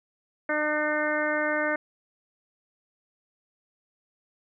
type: harmonic tone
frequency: 302.2 Hz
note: D4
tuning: 50 cents sharp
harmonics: 1 / 2 / 3 / 4 / 5 / 6 / 7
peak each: -32 / -28 / -36 / -35 / -30 / -31 / -35 dBFS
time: 0.49-1.76 s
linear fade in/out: 5 ms
effects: none